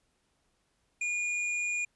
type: tone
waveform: square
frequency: 2434 Hz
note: D#7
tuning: 39 cents flat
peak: -30 dBFS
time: 1.01-1.85 s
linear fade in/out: 5 ms
effects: pink hiss -74 dBFS RMS until 1.95 s + resampled to 24000 Hz